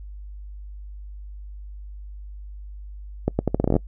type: accelerating click train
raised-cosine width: 2 ms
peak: -6 dBFS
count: 12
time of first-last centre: 3.28-3.765 s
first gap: 110 ms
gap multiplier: 0.79
effects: noise-tail reverb RT60 0.1 s tail -25 dB re dry + added 50 Hz sine -35 dBFS peak until 3.87 s